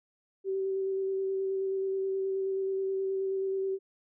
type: tone with vibrato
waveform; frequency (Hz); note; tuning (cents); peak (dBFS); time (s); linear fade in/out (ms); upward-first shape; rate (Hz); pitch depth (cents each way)
sine; 385.2; G4; -30; -28; 0.44-3.79; 50; square; 9.4; 10
effects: none